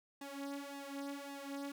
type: tone with flanger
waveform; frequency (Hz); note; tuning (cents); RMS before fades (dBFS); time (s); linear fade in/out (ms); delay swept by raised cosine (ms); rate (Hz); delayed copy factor
sawtooth; 280; C#4; +18; -45; 0.21-1.72; 5; 1.1 to 3.8; 1.8; +0.8
effects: none